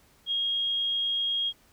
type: tone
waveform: sine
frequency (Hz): 3264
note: G#7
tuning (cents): -31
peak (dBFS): -25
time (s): 0.26-1.53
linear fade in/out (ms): 50
effects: pink hiss -61 dBFS RMS until 1.72 s